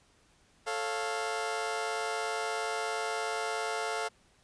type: chord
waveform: 20% pulse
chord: A augmented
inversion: none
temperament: equal with one note detuned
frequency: 440 / 549.9 / 698.5 Hz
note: A4 / C#5 / E#5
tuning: 0 / -14 / 0 cents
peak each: -30 / -35 / -30 dBFS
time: 0.66-4.09 s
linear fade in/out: 20 ms
effects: pink hiss -65 dBFS RMS until 4.43 s + resampled to 22050 Hz